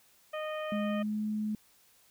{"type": "harmonic tone", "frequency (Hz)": 617, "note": "D#5", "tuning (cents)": -15, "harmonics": [1, 2, 3, 4, 5], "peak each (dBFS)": [-35, -41, -45, -47, -49], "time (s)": [0.33, 1.03], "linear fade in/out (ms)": 10}
{"type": "tone with pitch glide", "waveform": "sine", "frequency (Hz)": [209.4, 213.2], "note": ["G#3", "G#3"], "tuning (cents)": [15, 46], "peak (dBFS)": -30, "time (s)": [0.72, 1.55], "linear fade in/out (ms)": 2, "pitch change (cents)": 31, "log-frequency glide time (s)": [0.82, 1.22]}
{"effects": ["white hiss -64 dBFS RMS until 2.1 s"]}